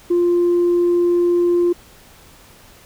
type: tone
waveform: sine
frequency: 349.2 Hz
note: F4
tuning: in tune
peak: -11 dBFS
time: 0.1-1.73 s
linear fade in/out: 10 ms
effects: tanh soft clip ceiling -10 dBFS + pink hiss -46 dBFS RMS until 2.85 s